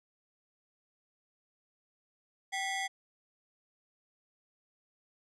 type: ring-modulated tone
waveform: 30% pulse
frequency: 1372 Hz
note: F6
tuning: 31 cents flat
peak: -27 dBFS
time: 2.52-2.88 s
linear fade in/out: 20 ms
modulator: 598 Hz
effects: resampled to 22050 Hz